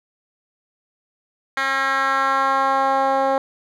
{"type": "tone with band-pass filter sweep", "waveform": "10% pulse", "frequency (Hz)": 270, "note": "C#4", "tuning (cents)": -45, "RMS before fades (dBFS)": -19, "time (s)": [1.57, 3.38], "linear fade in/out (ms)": 2, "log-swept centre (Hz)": [2000, 620], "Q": 1.8, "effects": []}